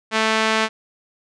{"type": "tone with band-pass filter", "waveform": "sawtooth", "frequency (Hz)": 220, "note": "A3", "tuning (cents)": 0, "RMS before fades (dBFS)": -19, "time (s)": [0.11, 0.69], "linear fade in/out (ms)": 50, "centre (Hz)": 2100, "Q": 0.69, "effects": ["resampled to 22050 Hz"]}